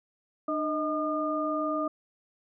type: tone cluster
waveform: sine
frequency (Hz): 301.2 / 628 / 1214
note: D4 / D#5 / D#6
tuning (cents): +44 / +16 / -43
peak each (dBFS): -31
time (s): 0.48-1.88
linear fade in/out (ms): 5
effects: none